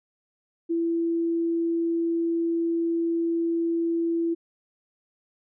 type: tone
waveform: sine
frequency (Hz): 334.5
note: E4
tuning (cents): +25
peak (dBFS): -22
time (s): 0.69-4.35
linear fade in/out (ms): 20
effects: none